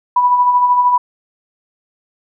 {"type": "tone with tremolo", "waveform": "sine", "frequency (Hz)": 985, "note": "B5", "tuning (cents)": -5, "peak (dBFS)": -7, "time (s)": [0.16, 0.98], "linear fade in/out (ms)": 5, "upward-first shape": "sine", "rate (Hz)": 13, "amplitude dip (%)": 45, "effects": []}